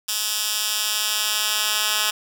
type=tone with high-pass filter sweep; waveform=10% pulse; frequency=212.5 Hz; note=G#3; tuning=40 cents sharp; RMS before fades=-23 dBFS; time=0.08-2.11 s; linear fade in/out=10 ms; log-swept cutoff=4400 to 2300 Hz; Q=0.79; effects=none